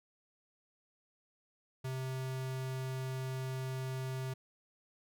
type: tone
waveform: square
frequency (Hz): 130.81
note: C3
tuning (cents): 0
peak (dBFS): -37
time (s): 1.84-4.34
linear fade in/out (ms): 10
effects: none